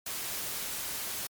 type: noise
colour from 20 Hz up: white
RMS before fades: -36 dBFS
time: 0.06-1.27 s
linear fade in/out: 5 ms
effects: MP3 96 kbps